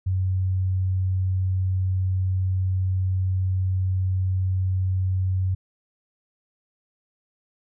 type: tone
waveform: sine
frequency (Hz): 93.5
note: F#2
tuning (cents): +19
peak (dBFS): -20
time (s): 0.06-5.55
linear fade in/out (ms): 10
effects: none